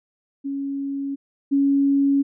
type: tone pair in turn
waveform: sine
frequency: 277.2 / 278.3 Hz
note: C#4 / C#4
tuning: 0 / +7 cents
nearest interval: unison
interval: 7 cents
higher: second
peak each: -24 / -15 dBFS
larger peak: second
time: 0.44-1.16 / 1.51-2.23 s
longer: neither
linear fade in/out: 20 ms
effects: none